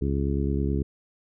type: harmonic tone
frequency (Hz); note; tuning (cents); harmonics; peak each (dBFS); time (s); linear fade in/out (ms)
69.3; C#2; 0; 1 / 2 / 3 / 4 / 5 / 6; -26 / -29 / -31 / -32 / -33 / -34; 0.01-0.83; 10
effects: none